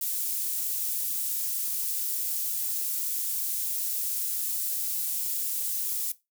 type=high-pass noise; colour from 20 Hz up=pink; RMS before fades=-30 dBFS; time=0.01-6.12 s; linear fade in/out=5 ms; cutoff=12000 Hz; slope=12 dB/octave; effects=noise-tail reverb RT60 0.2 s tail -17 dB re dry